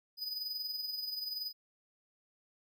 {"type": "tone with amplitude modulation", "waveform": "square", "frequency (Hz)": 4978, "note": "D#8", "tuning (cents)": 0, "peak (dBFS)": -35, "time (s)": [0.17, 1.53], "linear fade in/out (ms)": 50, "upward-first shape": "sine", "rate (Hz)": 21, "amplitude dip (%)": 55, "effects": []}